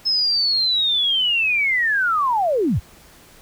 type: linear sweep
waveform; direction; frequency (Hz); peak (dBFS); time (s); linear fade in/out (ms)
sine; down; 5220 to 53.5; -16; 0.05-2.8; 20
effects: pink hiss -48 dBFS RMS until 3.41 s